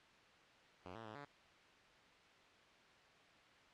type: tone with pitch steps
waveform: 5% pulse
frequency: 91.1 / 113.2 / 108.2 / 143.4 Hz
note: F#2 / A2 / A2 / D3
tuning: -26 / +50 / -29 / -41 cents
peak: -39 dBFS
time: 0.85-1.25 s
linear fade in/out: 5 ms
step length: 100 ms
effects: white hiss -65 dBFS RMS until 3.73 s + low-pass 3000 Hz 12 dB/octave